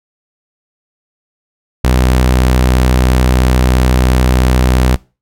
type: tone with vibrato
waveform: sawtooth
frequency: 63 Hz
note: B1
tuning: 35 cents sharp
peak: -4 dBFS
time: 1.84-4.96 s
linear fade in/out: 5 ms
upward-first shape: triangle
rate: 14 Hz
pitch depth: 11 cents each way
effects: noise-tail reverb RT60 0.3 s tail -22 dB re dry